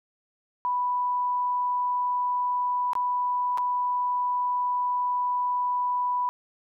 sine tone with dropouts, 987.8 Hz, B5, in tune, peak -23 dBFS, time 0.65-6.29 s, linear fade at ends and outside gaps 0 ms, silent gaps 2.933-2.953 / 3.575-3.582 s, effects none

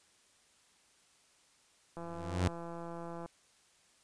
click train, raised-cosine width 1 ms, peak -31 dBFS, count 219, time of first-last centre 1.97-3.26 s, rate 169 Hz
sawtooth tone with exponential growth, 90.6 Hz, F#2, 36 cents flat, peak -22 dBFS, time 1.97-2.48 s, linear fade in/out 5 ms, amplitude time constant 110 ms
effects white hiss -67 dBFS RMS until 4.03 s + resampled to 22050 Hz

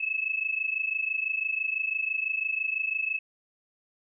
sine tone pair together, 2588 / 2614 Hz, E7 / E7, -32 / -15 cents, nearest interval unison, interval 17 cents, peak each -29 / -30 dBFS, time 0-3.19 s, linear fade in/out 10 ms, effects none

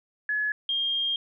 sine tone pair in turn, 1700 / 3217 Hz, G#6 / G7, +40 / +44 cents, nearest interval major seventh, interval 1104 cents, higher second, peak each -24 dBFS, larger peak neither, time 0.29-0.52 / 0.69-1.16 s, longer second, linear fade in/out 2 ms, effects none

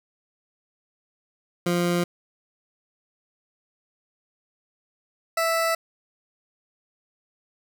20% pulse tone pair in turn, 174.61 / 659.2 Hz, F3 / E5, 0 / 0 cents, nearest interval octave + major seventh, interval 2300 cents, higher second, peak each -16 dBFS, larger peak neither, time 1.66-2.04 / 5.37-5.75 s, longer neither, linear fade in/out 5 ms, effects none

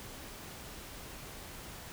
silence, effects pink hiss -47 dBFS RMS until 1.92 s

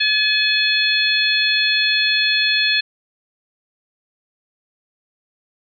harmonic tone with a mistuned harmonic, 857 Hz, A5, 46 cents flat, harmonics 2 / 3 / 4 / 5, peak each -20 / -20 / -20 / -20 dBFS, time 0-2.81 s, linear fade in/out 10 ms, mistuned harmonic 3, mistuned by -21 cents, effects none

